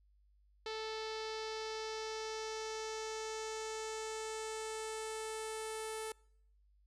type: tone with low-pass filter sweep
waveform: sawtooth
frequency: 439 Hz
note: A4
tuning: 4 cents flat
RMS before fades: -42 dBFS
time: 0.66-6.12 s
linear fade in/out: 2 ms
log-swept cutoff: 4400 to 10000 Hz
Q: 2.7
effects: noise-tail reverb RT60 0.7 s tail -25 dB re dry + added 50 Hz sine -66 dBFS peak until 6.86 s